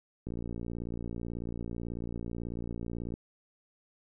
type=click train; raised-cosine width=3 ms; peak=-25 dBFS; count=168; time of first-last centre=0.27-3.139 s; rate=58.2 Hz; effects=none